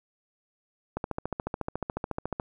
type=click train; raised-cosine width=1 ms; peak=-16 dBFS; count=21; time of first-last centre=0.97-2.399 s; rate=14 Hz; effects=none